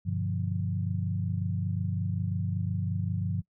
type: chord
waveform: sine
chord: G dominant seventh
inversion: none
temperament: equal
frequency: 98 / 123.47 / 146.83 / 174.61 Hz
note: G2 / B2 / D3 / F3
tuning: 0 / 0 / 0 / 0 cents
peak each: -30 / -36 / -36 / -33 dBFS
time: 0.05-3.42 s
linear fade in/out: 20 ms
effects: noise-tail reverb RT60 0.1 s tail -24 dB re dry